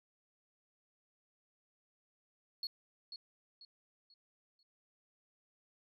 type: tone with echo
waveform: sine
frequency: 4342 Hz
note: C#8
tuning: 37 cents flat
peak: -35 dBFS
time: 2.63-2.67 s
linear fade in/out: 2 ms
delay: 490 ms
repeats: 4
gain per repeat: -9 dB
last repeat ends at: 4.63 s
effects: tanh soft clip ceiling -34 dBFS